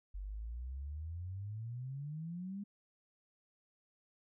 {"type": "exponential sweep", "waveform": "sine", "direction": "up", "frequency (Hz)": [46.32, 206.2], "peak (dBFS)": -40, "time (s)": [0.14, 2.64], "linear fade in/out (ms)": 10, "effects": []}